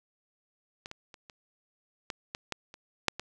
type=clicks; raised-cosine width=0.2 ms; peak=-23 / -24 / -30 / -30 / -17 / -18 / -15 / -29 / -6 / -19 dBFS; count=10; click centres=0.859 / 0.914 / 1.142 / 1.298 / 2.102 / 2.349 / 2.523 / 2.741 / 3.083 / 3.196 s; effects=none